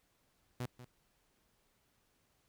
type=tone with echo; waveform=sawtooth; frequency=123.9 Hz; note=B2; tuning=6 cents sharp; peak=-33 dBFS; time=0.6-0.66 s; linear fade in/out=5 ms; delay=190 ms; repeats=1; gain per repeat=-13 dB; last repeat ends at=0.85 s; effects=pink hiss -75 dBFS RMS until 2.48 s